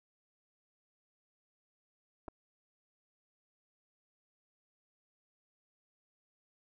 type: clicks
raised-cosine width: 1 ms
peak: -30 dBFS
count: 2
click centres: 2.281 / 2.284 s
effects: none